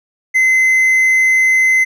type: tone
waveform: triangle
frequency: 2053 Hz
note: C7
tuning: 33 cents flat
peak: -7 dBFS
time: 0.34-1.85 s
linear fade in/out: 20 ms
effects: none